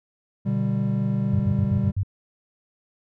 triangle chord, G major, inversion first, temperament just, 122.5 / 147 / 196 Hz, B2 / D3 / G3, -14 / +2 / 0 cents, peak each -23 / -26 / -22 dBFS, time 0.45-1.92 s, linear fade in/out 20 ms
sine tone bursts, 97.8 Hz, G2, 4 cents flat, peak -20 dBFS, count 6, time 1.33-2.033 s, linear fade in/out 5 ms, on 68 ms, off 59 ms
effects none

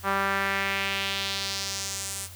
sawtooth tone with band-pass filter sweep, 196 Hz, G3, in tune, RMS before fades -29 dBFS, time 0.03-2.29 s, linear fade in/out 50 ms, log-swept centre 1200 to 9500 Hz, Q 1.9, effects added 89 Hz sine -44 dBFS peak until 2.35 s + white hiss -47 dBFS RMS until 2.35 s

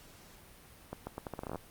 accelerating click train, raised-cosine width 1 ms, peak -24 dBFS, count 13, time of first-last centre 0.93-1.557 s, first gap 140 ms, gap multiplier 0.79, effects pink hiss -56 dBFS RMS until 1.7 s + Opus 48 kbps

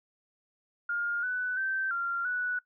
sine tone with pitch steps, 1414 / 1494 / 1553 / 1385 / 1477 Hz, F6 / F#6 / G6 / F6 / F#6, +21 / +16 / -17 / -15 / -3 cents, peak -28 dBFS, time 0.89-2.59 s, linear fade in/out 5 ms, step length 340 ms, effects noise-tail reverb RT60 0.1 s tail -19 dB re dry

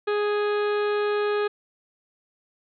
harmonic tone, 415.3 Hz, G#4, in tune, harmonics 1 / 2 / 3 / 4 / 5 / 6 / 7 / 8 / 9 / 10, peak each -22 / -35 / -32 / -34 / -48 / -39 / -49 / -44 / -47 / -47 dBFS, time 0.07-1.48 s, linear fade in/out 10 ms, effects none

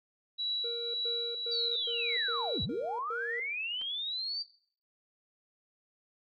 sine tone with tremolo, 3917 Hz, B7, 15 cents flat, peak -30 dBFS, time 0.38-2.66 s, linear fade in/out 20 ms, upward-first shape triangle, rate 1.8 Hz, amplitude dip 50%
triangle tone bursts, 468.6 Hz, A#4, 9 cents sharp, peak -35 dBFS, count 7, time 0.64-3.4 s, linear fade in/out 5 ms, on 300 ms, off 110 ms
sine linear two-way sweep, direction down then up, 4699 to 68.7 to 4699 Hz, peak -33 dBFS, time 1.51-4.43 s, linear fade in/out 10 ms, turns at 2.63 s
clicks, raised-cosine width 0.3 ms, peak -35 dBFS, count 2, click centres 3.813 / 3.817 s
effects noise-tail reverb RT60 0.5 s tail -17 dB re dry + AAC 64 kbps

